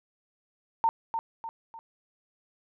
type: tone with echo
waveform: sine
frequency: 910 Hz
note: A#5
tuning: 42 cents flat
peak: -20 dBFS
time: 0.84-0.89 s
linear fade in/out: 0 ms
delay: 300 ms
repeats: 3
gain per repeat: -7 dB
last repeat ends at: 1.79 s
effects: none